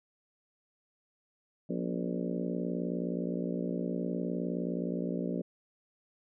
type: harmonic tone with a mistuned harmonic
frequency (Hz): 59.4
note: A#1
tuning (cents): +33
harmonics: 3 / 4 / 5 / 6 / 7 / 8 / 9 / 10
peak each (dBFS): -35 / -37 / -39 / -41 / -42 / -43 / -44 / -45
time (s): 1.69-5.42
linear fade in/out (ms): 10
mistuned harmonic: 5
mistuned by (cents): -68
effects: none